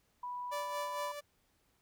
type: tone with pitch glide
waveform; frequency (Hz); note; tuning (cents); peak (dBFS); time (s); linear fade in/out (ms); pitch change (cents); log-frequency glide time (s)
sine; 984 to 995.4; B5 to B5; -7 to +13; -38; 0.23-1.12; 5; +20; 0.51-0.88
type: tone with tremolo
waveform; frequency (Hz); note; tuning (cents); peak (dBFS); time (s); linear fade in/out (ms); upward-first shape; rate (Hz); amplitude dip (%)
sawtooth; 583; D5; -13; -33; 0.51-1.21; 20; sine; 4.4; 55
effects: pink hiss -74 dBFS RMS until 1.81 s